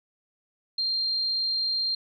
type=tone; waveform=sine; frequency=4186 Hz; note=C8; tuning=in tune; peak=-24 dBFS; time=0.78-1.95 s; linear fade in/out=5 ms; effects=none